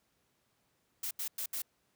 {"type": "noise bursts at uneven times", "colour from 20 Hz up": "blue", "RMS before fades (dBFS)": -37, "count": 4, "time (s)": [[1.03, 1.11], [1.19, 1.28], [1.38, 1.46], [1.53, 1.62]], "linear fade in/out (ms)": 5, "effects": ["pink hiss -75 dBFS RMS until 1.95 s", "high-pass 80 Hz 12 dB/octave"]}